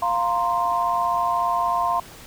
sine chord, F suspended fourth, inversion none, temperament just, 698.5 / 931.3 / 1047.7 Hz, F5 / Bb5 / C6, 0 / -2 / +2 cents, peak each -24 / -25 / -22 dBFS, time 0.02-2 s, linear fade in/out 5 ms, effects pink hiss -43 dBFS RMS until 2.26 s

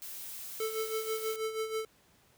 blue noise, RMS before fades -43 dBFS, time 0.02-1.36 s, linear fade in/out 0 ms
square tone with tremolo, 440 Hz, A4, in tune, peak -31 dBFS, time 0.6-1.85 s, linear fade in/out 2 ms, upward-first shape sine, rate 6.2 Hz, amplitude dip 65%
effects pink hiss -65 dBFS RMS until 2.37 s + high-pass 60 Hz 12 dB/octave

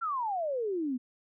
sine exponential sweep, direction down, 1396.9 to 240 Hz, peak -29 dBFS, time 0.01-0.98 s, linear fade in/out 20 ms, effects none

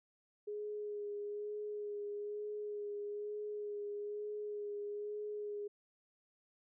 sine tone with vibrato, 415.3 Hz, G#4, in tune, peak -39 dBFS, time 0.47-5.68 s, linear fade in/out 10 ms, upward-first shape sine, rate 1.1 Hz, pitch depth 18 cents each way, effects none

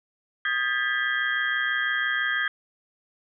sine tone cluster, 1243 / 1607 / 1733 / 1967 / 3233 Hz, D#6 / G6 / A6 / B6 / G#7, -2 / +43 / -27 / -7 / -47 cents, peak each -33 / -26 / -29 / -30 / -34 dBFS, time 0.45-2.48 s, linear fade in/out 2 ms, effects none

